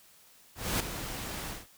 pink noise with ADSR envelope, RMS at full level -28 dBFS, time 0.55-1.67 s, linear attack 250 ms, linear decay 5 ms, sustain -10 dB, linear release 180 ms, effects white hiss -59 dBFS RMS until 1.77 s

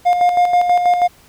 triangle tone with tremolo, 710 Hz, F5, 28 cents sharp, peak -7 dBFS, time 0.05-1.08 s, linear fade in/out 20 ms, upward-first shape square, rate 6.2 Hz, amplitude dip 50%, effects pink hiss -48 dBFS RMS until 1.28 s

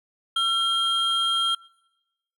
triangle tone pair together, 1354 / 3220 Hz, E6 / G7, +46 / +46 cents, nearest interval octave + minor third, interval 1500 cents, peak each -24 / -20 dBFS, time 0.36-1.55 s, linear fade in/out 5 ms, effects noise-tail reverb RT60 1.0 s tail -24 dB re dry

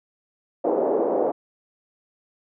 pink band-pass noise, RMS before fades -22 dBFS, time 0.64-1.32 s, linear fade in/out 10 ms, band 360 to 640 Hz, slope 24 dB/octave, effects none

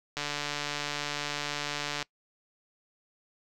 click train, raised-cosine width 0.2 ms, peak -15 dBFS, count 272, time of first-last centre 0.17-2.026 s, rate 146 Hz, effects noise-tail reverb RT60 0.1 s tail -23 dB re dry

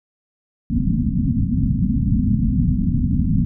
white low-pass noise, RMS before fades -18 dBFS, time 0.7-3.45 s, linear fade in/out 0 ms, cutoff 260 Hz, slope 96 dB/octave, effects none

